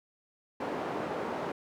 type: band-pass noise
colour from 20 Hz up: white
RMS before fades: -35 dBFS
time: 0.6-1.52 s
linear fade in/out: 5 ms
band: 200 to 750 Hz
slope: 12 dB/octave
effects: none